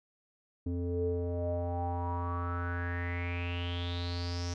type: tone with low-pass filter sweep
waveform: square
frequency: 87.31 Hz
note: F2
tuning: in tune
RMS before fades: -34 dBFS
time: 0.66-4.54 s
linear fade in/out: 5 ms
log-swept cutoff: 330 to 5800 Hz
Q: 7.9
effects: none